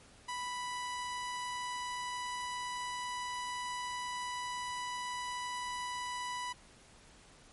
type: tone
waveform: sawtooth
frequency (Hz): 987.8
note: B5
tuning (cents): 0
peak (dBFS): -33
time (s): 0.28-6.53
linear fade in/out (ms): 10
effects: pink hiss -59 dBFS RMS until 7.52 s + MP3 48 kbps